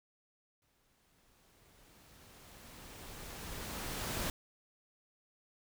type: noise with exponential growth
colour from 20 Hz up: pink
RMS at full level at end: -36 dBFS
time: 0.62-4.3 s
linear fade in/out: 1 ms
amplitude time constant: 800 ms
effects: none